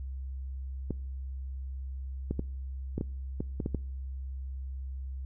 clicks, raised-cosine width 3 ms, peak -18 dBFS, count 9, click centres 0.907 / 2.31 / 2.394 / 2.98 / 3.011 / 3.405 / 3.602 / 3.661 / 3.747 s, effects noise-tail reverb RT60 0.6 s tail -25 dB re dry + added 66 Hz sine -35 dBFS peak until 5.25 s

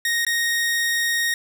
sawtooth tone with dropouts, 1864.7 Hz, A#6, in tune, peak -16 dBFS, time 0.05-1.34 s, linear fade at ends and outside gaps 2 ms, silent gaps 0.25-0.266 s, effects none

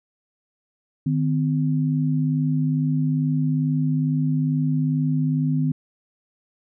sine tone pair together, 153.08 / 255.4 Hz, D#3 / C4, -28 / -42 cents, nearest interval major sixth, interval 886 cents, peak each -20 / -23 dBFS, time 1.06-5.72 s, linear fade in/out 5 ms, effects none

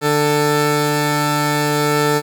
15% pulse tone pair together, 147.9 / 443.2 Hz, D3 / A4, +13 / +13 cents, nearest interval octave + perfect fifth, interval 1900 cents, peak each -11 dBFS, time 0.01-2.22 s, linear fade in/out 50 ms, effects none

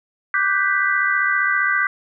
sine chord, G major seventh, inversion second, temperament equal with one note detuned, 1174.7 / 1492.9 / 1568 / 1975.5 Hz, D6 / F#6 / G6 / B6, 0 / +15 / 0 / 0 cents, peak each -23 / -23 / -20 / -21 dBFS, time 0.34-1.87 s, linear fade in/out 2 ms, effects none

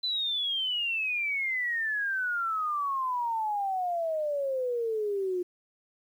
sine exponential sweep, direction down, 4049 to 352.9 Hz, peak -27 dBFS, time 0.03-5.43 s, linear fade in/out 10 ms, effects 10-bit

